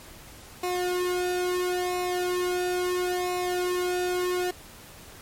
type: tone with flanger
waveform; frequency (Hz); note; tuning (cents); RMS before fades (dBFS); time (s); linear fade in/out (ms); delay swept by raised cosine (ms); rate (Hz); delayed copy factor
sawtooth; 360; F#4; -47; -27; 0.63-4.51; 5; 0.62 to 1.82; 0.74; -0.9
effects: pink hiss -47 dBFS RMS until 5.21 s + MP3 64 kbps